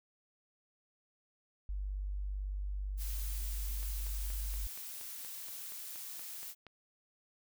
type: tone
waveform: sine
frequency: 49 Hz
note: G1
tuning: in tune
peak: -35 dBFS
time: 1.69-4.67 s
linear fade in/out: 0 ms
type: noise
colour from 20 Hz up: blue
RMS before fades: -45 dBFS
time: 2.97-6.55 s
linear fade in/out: 50 ms
type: click train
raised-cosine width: 0.3 ms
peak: -36 dBFS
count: 13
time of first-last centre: 3.83-6.667 s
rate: 4.23 Hz
effects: none